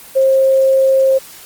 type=tone; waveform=sine; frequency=533 Hz; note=C5; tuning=32 cents sharp; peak=-8 dBFS; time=0.15-1.19 s; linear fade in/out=20 ms; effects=white hiss -37 dBFS RMS until 1.45 s + Opus 24 kbps